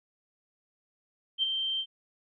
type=tone with ADSR envelope; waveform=sine; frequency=3136 Hz; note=G7; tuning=in tune; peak=-22 dBFS; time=1.38-1.86 s; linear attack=48 ms; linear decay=15 ms; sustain=-6 dB; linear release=63 ms; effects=none